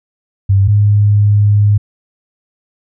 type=tone pair in turn; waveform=sine; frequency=98 / 103.35 Hz; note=G2 / G#2; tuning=0 / -8 cents; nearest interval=minor second; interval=92 cents; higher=second; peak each=-6 dBFS; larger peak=neither; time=0.49-0.68 / 0.68-1.78 s; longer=second; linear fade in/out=10 ms; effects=none

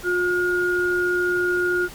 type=tone pair together; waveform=sine; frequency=357.5 / 1429 Hz; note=F4 / F6; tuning=+41 / +39 cents; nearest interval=2 octaves; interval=2398 cents; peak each=-21 dBFS; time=0.03-1.89 s; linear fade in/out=50 ms; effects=pink hiss -40 dBFS RMS until 1.94 s + MP3 96 kbps

